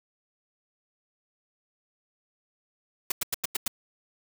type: noise bursts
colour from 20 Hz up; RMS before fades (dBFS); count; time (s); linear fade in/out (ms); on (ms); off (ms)
white; -27; 6; 3.1-3.68; 5; 20; 92
effects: none